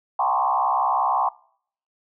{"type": "tone with frequency modulation", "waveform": "sine", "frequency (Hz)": 925, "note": "A#5", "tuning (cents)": -14, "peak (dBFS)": -18, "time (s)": [0.19, 1.29], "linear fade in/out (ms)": 5, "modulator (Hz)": 65.6, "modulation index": 3.1, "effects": ["noise-tail reverb RT60 0.6 s tail -23 dB re dry"]}